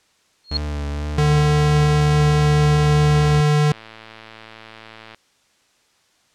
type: tone with exponential growth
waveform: sine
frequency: 4285 Hz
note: C8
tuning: 40 cents sharp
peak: -15 dBFS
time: 0.44-0.57 s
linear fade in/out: 2 ms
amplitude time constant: 27 ms
type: tone with vibrato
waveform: 40% pulse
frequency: 73.42 Hz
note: D2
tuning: in tune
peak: -22 dBFS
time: 0.51-3.41 s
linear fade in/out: 5 ms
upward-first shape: triangle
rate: 2.1 Hz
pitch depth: 34 cents each way
type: tone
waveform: square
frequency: 149.2 Hz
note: D3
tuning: 28 cents sharp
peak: -14 dBFS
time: 1.18-3.72 s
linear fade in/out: 2 ms
type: click train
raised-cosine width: 0.3 ms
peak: -23 dBFS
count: 227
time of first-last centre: 3.11-5.146 s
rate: 111 Hz
effects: white hiss -60 dBFS RMS until 6.34 s + low-pass 7000 Hz 12 dB/octave